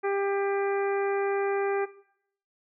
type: harmonic tone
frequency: 397.4 Hz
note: G4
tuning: 24 cents sharp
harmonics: 1 / 2 / 3 / 4 / 5 / 6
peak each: -26 / -32 / -36 / -38 / -40 / -42 dBFS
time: 0.03-1.86 s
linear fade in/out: 20 ms
effects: noise-tail reverb RT60 0.7 s tail -18 dB re dry